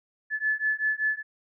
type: beating tone pair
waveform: sine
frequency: 1727 / 1732.2 Hz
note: A6 / A6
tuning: -33 / -28 cents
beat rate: 5.2 Hz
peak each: -27 dBFS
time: 0.3-1.23 s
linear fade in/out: 50 ms
effects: none